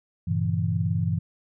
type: chord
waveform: sine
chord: G diminished seventh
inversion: none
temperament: equal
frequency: 98 / 116.54 / 138.59 / 164.81 Hz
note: G2 / Bb2 / Db3 / Fb3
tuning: 0 / 0 / 0 / 0 cents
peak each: -26 / -29 / -32 / -26 dBFS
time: 0.27-1.19 s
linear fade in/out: 10 ms
effects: none